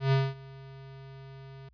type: tone with ADSR envelope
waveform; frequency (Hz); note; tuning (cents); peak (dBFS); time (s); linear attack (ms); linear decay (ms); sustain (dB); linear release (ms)
square; 135.2; C#3; -43; -21; 0-1.69; 120; 220; -24; 7
effects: added 60 Hz sine -60 dBFS peak until 1.73 s + resampled to 11025 Hz